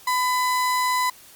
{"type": "tone", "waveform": "35% pulse", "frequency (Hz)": 1003, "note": "B5", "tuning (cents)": 26, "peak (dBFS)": -18, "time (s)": [0.07, 1.1], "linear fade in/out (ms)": 5, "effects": ["white hiss -48 dBFS RMS until 1.35 s", "Opus 48 kbps"]}